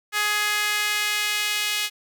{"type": "tone with high-pass filter sweep", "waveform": "sawtooth", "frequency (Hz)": 418.3, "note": "G#4", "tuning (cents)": 12, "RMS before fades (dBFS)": -24, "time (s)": [0.12, 1.9], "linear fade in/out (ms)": 50, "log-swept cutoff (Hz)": [1600, 2700], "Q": 1.5, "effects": []}